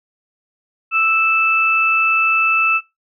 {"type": "tone pair together", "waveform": "sine", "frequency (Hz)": [1318.5, 2634], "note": ["E6", "E7"], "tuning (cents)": [0, -2], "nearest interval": "octave", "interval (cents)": 1198, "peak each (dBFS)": [-17, -14], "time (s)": [0.91, 2.81], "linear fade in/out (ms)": 50, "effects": ["noise-tail reverb RT60 0.2 s tail -20 dB re dry"]}